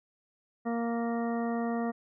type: harmonic tone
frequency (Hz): 233.1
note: A#3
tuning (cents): 0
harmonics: 1 / 2 / 3 / 4 / 5 / 6 / 8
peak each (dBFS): -30 / -36 / -36 / -46 / -43 / -48 / -46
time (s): 0.65-1.92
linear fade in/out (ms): 20
effects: none